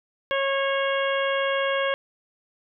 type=harmonic tone with a mistuned harmonic; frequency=547 Hz; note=C#5; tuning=23 cents flat; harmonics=1 / 2 / 3 / 4 / 5 / 6; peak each=-24 / -29 / -29 / -33 / -33 / -35 dBFS; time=0.31-1.94 s; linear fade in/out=0 ms; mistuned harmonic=5; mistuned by=+37 cents; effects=none